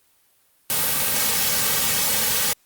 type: noise with comb filter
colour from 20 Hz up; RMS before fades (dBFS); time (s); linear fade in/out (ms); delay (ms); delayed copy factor
white; -21; 0.7-2.53; 0; 2.9; -0.75
effects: white hiss -61 dBFS RMS until 2.65 s + Opus 32 kbps